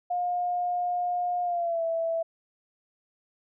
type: tone with pitch glide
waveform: sine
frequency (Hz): 712 to 660.5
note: F5 to E5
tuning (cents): +33 to +3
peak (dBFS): -25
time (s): 0.1-2.23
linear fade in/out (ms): 10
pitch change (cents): -130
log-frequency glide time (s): 1.43-1.83
effects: none